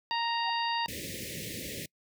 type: harmonic tone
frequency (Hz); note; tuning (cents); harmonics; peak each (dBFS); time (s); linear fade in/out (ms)
932; A#5; -1; 1 / 2 / 3 / 4 / 5; -30 / -37 / -36 / -39 / -38; 0.11-0.86; 0
type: tone with exponential growth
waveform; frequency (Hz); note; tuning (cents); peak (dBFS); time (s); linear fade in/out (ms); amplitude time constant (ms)
sine; 772; G5; -27; -33; 0.36-0.5; 5; 29
type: band-stop noise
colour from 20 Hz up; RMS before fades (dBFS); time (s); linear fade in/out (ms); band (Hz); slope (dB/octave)
pink; -38; 0.88-1.86; 5; 580 to 1800; 96
effects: noise-tail reverb RT60 0.1 s tail -26 dB re dry + high-pass 100 Hz 12 dB/octave